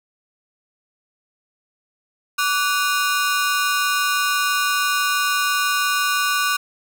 sawtooth ring-modulated tone, 1318.5 Hz, E6, in tune, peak -11 dBFS, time 2.38-6.57 s, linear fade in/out 10 ms, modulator 163 Hz, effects none

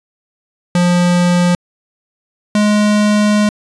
square tone pair in turn, 176.5 / 209.3 Hz, F3 / G#3, +19 / +14 cents, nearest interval minor third, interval 295 cents, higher second, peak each -10 dBFS, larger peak neither, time 0.75-1.55 / 2.55-3.49 s, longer second, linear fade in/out 2 ms, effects resampled to 22050 Hz

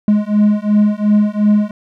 triangle beating tone pair, 207.7 / 210.5 Hz, G#3 / G#3, 0 / +24 cents, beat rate 2.8 Hz, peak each -11 dBFS, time 0.08-1.71 s, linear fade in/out 2 ms, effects none

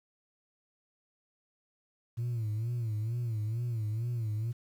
sine tone with vibrato, 113.5 Hz, A#2, 46 cents flat, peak -28 dBFS, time 2.17-4.53 s, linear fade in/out 20 ms, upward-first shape sine, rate 2.2 Hz, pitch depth 120 cents each way, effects tanh soft clip ceiling -29 dBFS + 10-bit

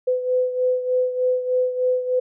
sine beating tone pair, 504 / 507.3 Hz, B4 / B4, +35 / +46 cents, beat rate 3.3 Hz, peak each -19 / -25 dBFS, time 0.07-2.2 s, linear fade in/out 10 ms, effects none

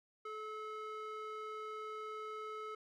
square tone with band-pass filter, 431.6 Hz, A4, 33 cents flat, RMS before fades -45 dBFS, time 0.25-2.75 s, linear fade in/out 5 ms, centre 1100 Hz, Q 1.9, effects none

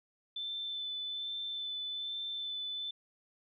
sine tone with vibrato, 3525 Hz, A7, 2 cents sharp, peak -36 dBFS, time 0.36-2.91 s, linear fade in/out 5 ms, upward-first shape sine, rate 1.2 Hz, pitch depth 13 cents each way, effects none

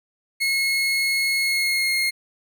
30% pulse tone with pitch glide, 2172 to 2142 Hz, C#7 to C7, -36 to +40 cents, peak -17 dBFS, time 0.4-2.11 s, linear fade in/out 20 ms, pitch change -24 cents, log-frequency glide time 1.39-1.95 s, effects none

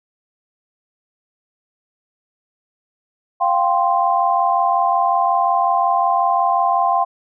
sine chord, F suspended second, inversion none, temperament equal, 698.5 / 784 / 1046.5 Hz, F5 / G5 / C6, 0 / 0 / 0 cents, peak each -18 dBFS, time 3.4-7.05 s, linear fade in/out 20 ms, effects none

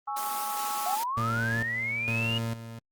sine chord, C# minor, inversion second, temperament equal, 830.6 / 1108.7 / 1318.5 Hz, G#5 / C#6 / E6, 0 / 0 / 0 cents, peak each -32 / -36 / -37 dBFS, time 0.07-0.96 s, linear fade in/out 10 ms
white high-pass noise, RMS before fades -36 dBFS, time 0.16-1.04 s, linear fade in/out 10 ms, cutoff 190 Hz, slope 96 dB/octave
sine linear sweep, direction up, 698.5 to 2888 Hz, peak -28 dBFS, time 0.86-2.38 s, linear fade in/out 2 ms
30% pulse tone with tremolo, 114.6 Hz, A#2, 29 cents flat, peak -26 dBFS, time 1.17-2.79 s, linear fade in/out 5 ms, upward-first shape square, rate 1.1 Hz, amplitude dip 70%
effects Opus 24 kbps

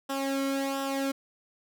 sawtooth tone with flanger, 273 Hz, C#4, 26 cents flat, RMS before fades -30 dBFS, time 0.09-1.12 s, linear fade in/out 10 ms, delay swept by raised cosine 0.45 to 1.15 ms, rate 1.4 Hz, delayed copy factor -0.7, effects none

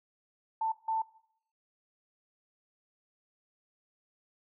sine tone bursts at uneven times, 889 Hz, A5, 18 cents sharp, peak -28 dBFS, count 2, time 0.61-0.72 / 0.88-1.02 s, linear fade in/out 5 ms, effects noise-tail reverb RT60 0.7 s tail -18 dB re dry

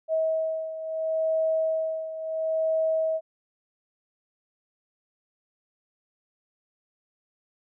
sine beating tone pair, 640 / 640.73 Hz, D#5 / E5, +49 / -49 cents, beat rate 0.73 Hz, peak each -25 / -30 dBFS, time 0.08-3.21 s, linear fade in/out 50 ms, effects none

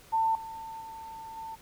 sine tone with level steps, 895 Hz, A5, 29 cents sharp, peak -23 / -38 / -40 / -37 dBFS, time 0.12-1.56 s, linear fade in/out 20 ms, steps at 0.35 / 0.81 / 1.37 s, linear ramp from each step 2 ms, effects pink hiss -55 dBFS RMS until 1.61 s

